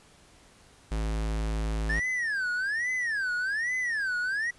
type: tone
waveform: square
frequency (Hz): 54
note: A1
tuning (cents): -32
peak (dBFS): -28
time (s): 0.91-2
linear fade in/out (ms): 10
type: tone with vibrato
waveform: triangle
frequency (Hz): 1716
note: A6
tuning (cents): -44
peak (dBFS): -25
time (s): 1.89-4.51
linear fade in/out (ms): 10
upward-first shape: sine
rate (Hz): 1.2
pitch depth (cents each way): 290
effects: pink hiss -57 dBFS RMS until 4.58 s + resampled to 24000 Hz